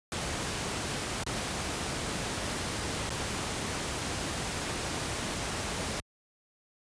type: noise with dropouts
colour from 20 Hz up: pink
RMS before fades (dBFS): -33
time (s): 0.12-6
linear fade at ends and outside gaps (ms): 1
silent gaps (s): 1.236-1.264 / 3.094-3.103
effects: high-pass 60 Hz 12 dB/octave + resampled to 22050 Hz